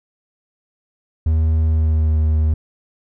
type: tone with pitch glide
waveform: triangle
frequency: 79.4 to 77.72 Hz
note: D#2 to D#2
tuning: +36 to -1 cents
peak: -11 dBFS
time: 1.26-2.54 s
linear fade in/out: 5 ms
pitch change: -37 cents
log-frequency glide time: 1.67-2.17 s
effects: none